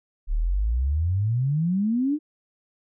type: exponential sweep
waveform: sine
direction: up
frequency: 34.65 to 311.1 Hz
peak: -20 dBFS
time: 0.27-2.19 s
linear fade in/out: 50 ms
effects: none